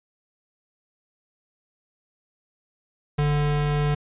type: tone pair together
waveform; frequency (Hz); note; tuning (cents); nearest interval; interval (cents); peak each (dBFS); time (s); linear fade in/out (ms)
square; 48.59 / 146.83; G1 / D3; -15 / 0; octave + perfect fifth; 1915; -30 / -21; 3.18-3.95; 10
effects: resampled to 8000 Hz